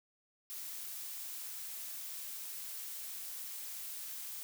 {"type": "noise", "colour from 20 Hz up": "blue", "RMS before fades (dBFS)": -44, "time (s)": [0.5, 4.43], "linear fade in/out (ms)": 0, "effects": []}